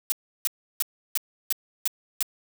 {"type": "noise bursts", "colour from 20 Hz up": "blue", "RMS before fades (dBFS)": -24, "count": 7, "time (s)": [0.1, 2.227], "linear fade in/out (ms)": 0, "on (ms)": 21, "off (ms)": 330, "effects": []}